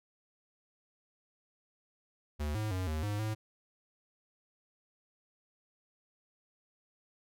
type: tone with pitch steps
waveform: square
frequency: 74.5 / 107.6 / 92.6 / 77.9 / 103.7 / 108.6 Hz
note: D2 / A2 / F#2 / D#2 / G#2 / A2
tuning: +25 / -38 / +2 / +3 / -2 / -22 cents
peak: -33 dBFS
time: 2.39-3.35 s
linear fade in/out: 20 ms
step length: 160 ms
effects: none